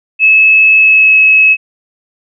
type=tone with pitch glide; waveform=sine; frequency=2594 to 2576 Hz; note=E7 to E7; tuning=-28 to -41 cents; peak=-3 dBFS; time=0.19-1.57 s; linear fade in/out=50 ms; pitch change=-13 cents; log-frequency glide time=0.77-1.16 s; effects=none